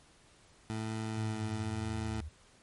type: tone with vibrato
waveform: 20% pulse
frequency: 109.8 Hz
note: A2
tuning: 3 cents flat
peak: -30 dBFS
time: 0.7-2.21 s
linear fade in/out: 0 ms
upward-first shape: sine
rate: 1 Hz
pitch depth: 10 cents each way
type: exponential sweep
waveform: sine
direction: down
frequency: 110.7 to 74.8 Hz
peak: -39 dBFS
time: 1.17-2.29 s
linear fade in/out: 10 ms
effects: pink hiss -62 dBFS RMS until 2.62 s + MP3 48 kbps